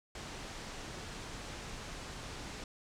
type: low-pass noise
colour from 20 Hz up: pink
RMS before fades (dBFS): -45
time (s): 0.15-2.64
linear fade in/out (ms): 2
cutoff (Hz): 7800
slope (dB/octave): 24
effects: none

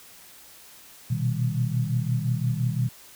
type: tone cluster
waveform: sine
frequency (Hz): 120.2 / 126 / 157.2 / 197.4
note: B2 / B2 / D#3 / G3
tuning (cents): -46 / +35 / +18 / +12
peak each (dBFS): -26 / -27 / -29 / -34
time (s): 1.1-2.89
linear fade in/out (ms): 10
effects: white hiss -49 dBFS RMS until 3.15 s

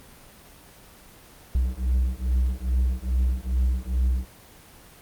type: beating tone pair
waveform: triangle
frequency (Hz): 61.74 / 64.14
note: B1 / C2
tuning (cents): 0 / -34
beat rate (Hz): 2.4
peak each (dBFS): -22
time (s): 1.55-4.25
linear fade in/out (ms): 0
effects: pink hiss -49 dBFS RMS until 5.01 s + Opus 24 kbps

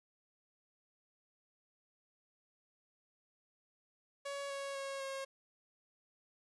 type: tone with pitch steps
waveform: sawtooth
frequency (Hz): 561 / 554.2 / 547.6 / 541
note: C#5 / C#5 / C#5 / C#5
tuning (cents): +21 / -1 / -21 / -42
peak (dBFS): -36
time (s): 4.25-5.25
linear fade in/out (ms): 10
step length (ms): 250
effects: resampled to 24000 Hz + 13-bit

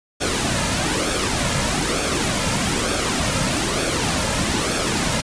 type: noise with flanger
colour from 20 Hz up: pink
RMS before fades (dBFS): -21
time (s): 0.2-5.22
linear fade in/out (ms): 20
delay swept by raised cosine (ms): 1 to 2.7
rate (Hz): 1.1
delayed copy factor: -0.55
effects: resampled to 22050 Hz

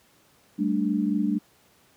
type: chord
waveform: sine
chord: G suspended second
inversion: none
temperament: equal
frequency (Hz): 196 / 220 / 293.7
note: G3 / A3 / D4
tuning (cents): 0 / 0 / 0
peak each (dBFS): -26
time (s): 0.58-1.39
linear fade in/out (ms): 20
effects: pink hiss -60 dBFS RMS until 1.96 s + high-pass 100 Hz 12 dB/octave

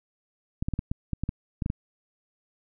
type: clicks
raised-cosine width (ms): 5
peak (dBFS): -15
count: 11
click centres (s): 0.625 / 0.685 / 0.737 / 0.791 / 0.915 / 1.133 / 1.236 / 1.291 / 1.622 / 1.661 / 1.701
effects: none

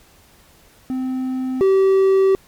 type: tone pair in turn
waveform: triangle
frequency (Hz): 258.6 / 385.2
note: C4 / G4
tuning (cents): -20 / -30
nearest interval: perfect fifth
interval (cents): 690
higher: second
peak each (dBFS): -18 / -9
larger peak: second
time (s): 0.9-1.61 / 1.61-2.35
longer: second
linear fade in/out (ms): 0
effects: pink hiss -51 dBFS RMS until 2.47 s + MP3 96 kbps

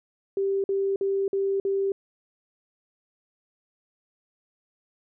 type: tone bursts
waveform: sine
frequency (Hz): 392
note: G4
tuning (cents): 0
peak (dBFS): -22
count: 5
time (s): 0.37-1.92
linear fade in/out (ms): 2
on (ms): 270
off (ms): 50
effects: none

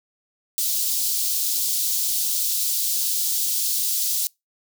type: high-pass noise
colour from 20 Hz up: white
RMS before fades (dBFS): -23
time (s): 0.58-4.27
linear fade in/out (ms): 0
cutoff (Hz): 3900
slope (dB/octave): 24
effects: noise-tail reverb RT60 0.2 s tail -25 dB re dry

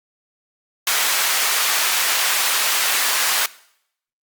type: high-pass noise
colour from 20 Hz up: pink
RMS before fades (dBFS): -19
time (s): 0.87-3.46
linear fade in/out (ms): 2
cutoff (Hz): 1200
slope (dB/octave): 12
effects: noise-tail reverb RT60 0.7 s tail -20 dB re dry + Opus 48 kbps

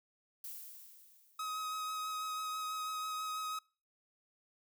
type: noise with exponential decay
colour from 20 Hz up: violet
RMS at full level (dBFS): -44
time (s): 0.44-1.92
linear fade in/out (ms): 2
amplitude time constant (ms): 320
type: tone with vibrato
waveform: 45% pulse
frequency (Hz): 1266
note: D#6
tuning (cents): +30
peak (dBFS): -37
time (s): 1.39-3.59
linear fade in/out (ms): 5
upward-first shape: triangle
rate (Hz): 6.1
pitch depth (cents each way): 15
effects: noise-tail reverb RT60 0.4 s tail -26 dB re dry

